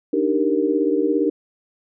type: chord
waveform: sine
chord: Eb major seventh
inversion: third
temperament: equal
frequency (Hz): 293.7 / 311.1 / 392 / 466.2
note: D4 / Eb4 / G4 / Bb4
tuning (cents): 0 / 0 / 0 / 0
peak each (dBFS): -22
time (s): 0.13-1.3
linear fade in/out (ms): 5
effects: none